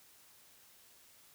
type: silence
effects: white hiss -62 dBFS RMS until 1.34 s